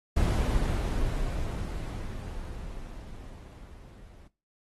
brown noise with level ramp, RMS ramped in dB -24 to -50 dBFS, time 0.16-4.28 s, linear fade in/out 10 ms, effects noise-tail reverb RT60 0.3 s tail -19 dB re dry + AAC 32 kbps

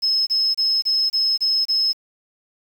sine tone bursts, 5180 Hz, E8, 31 cents flat, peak -16 dBFS, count 7, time 0.02-1.932 s, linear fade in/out 20 ms, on 250 ms, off 27 ms, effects 7-bit

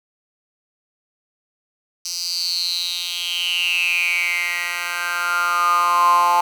10% pulse tone with high-pass filter sweep, 174.61 Hz, F3, in tune, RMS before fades -20 dBFS, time 2.05-6.41 s, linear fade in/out 5 ms, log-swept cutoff 5300 to 920 Hz, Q 9.8, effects none

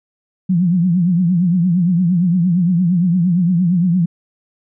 sine tone with vibrato, 176.5 Hz, F3, 19 cents sharp, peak -11 dBFS, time 0.49-4.06 s, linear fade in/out 10 ms, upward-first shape triangle, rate 8.7 Hz, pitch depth 140 cents each way, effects none

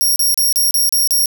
5% pulse tone bursts, 5588 Hz, F8, in tune, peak -6 dBFS, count 7, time 0.01-1.258 s, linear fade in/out 0 ms, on 150 ms, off 33 ms, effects none

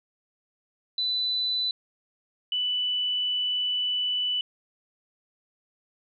sine tone pair in turn, 3993 / 2979 Hz, B7 / F#7, +18 / +11 cents, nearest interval perfect fourth, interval 507 cents, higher first, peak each -24 dBFS, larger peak neither, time 0.98-1.71 / 2.52-4.41 s, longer second, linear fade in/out 2 ms, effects none

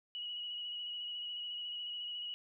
sine tone with vibrato, 2918 Hz, F#7, 25 cents flat, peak -39 dBFS, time 0.15-2.34 s, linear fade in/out 0 ms, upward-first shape square, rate 14 Hz, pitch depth 17 cents each way, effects none

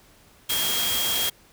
sine tone in noise, 3252 Hz, G#7, 37 cents flat, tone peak -26 dBFS, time 0.49-1.3 s, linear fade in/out 10 ms, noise white, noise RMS -26 dBFS, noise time 0.49-1.3 s, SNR -3 dB, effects pink hiss -55 dBFS RMS until 1.52 s

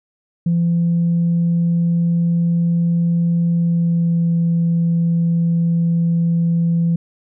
sine tone with pitch glide, 170 to 168.34 Hz, F3 to E3, -46 to +37 cents, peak -12 dBFS, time 0.46-6.96 s, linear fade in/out 5 ms, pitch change -17 cents, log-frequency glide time 3.5-4.33 s, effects tanh soft clip ceiling -10 dBFS

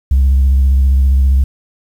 sine tone with vibrato, 67 Hz, C2, 42 cents sharp, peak -5 dBFS, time 0.11-1.44 s, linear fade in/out 5 ms, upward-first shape sine, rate 15 Hz, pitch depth 48 cents each way, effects tanh soft clip ceiling -5 dBFS + 7-bit

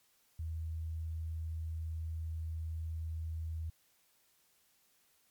sine tone, 80.6 Hz, E2, 38 cents flat, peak -36 dBFS, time 0.39-3.7 s, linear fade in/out 5 ms, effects white hiss -71 dBFS RMS until 5.3 s + MP3 96 kbps

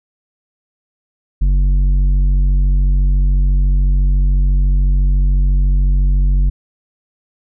sine tone with tanh clipping, 47 Hz, F#1, 28 cents sharp, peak -11 dBFS, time 1.41-6.5 s, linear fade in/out 10 ms, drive 8 dB, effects none

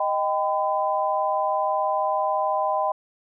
sine chord, Eb augmented, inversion none, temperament equal with one note detuned, 622.3 / 784 / 1010.3 Hz, Eb5 / G5 / B5, 0 / 0 / +39 cents, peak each -25 dBFS, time 0-2.92 s, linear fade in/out 5 ms, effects none

